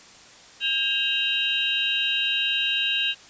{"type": "tone cluster", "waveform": "sine", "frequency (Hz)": [1609, 2577, 2799, 3099, 3819], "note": ["G6", "E7", "F7", "G7", "A#7"], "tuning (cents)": [45, -40, 3, -21, 41], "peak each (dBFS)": [-32, -33, -24, -29, -28], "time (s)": [0.6, 3.15], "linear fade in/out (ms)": 50, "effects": ["white hiss -48 dBFS RMS until 3.29 s", "resampled to 16000 Hz"]}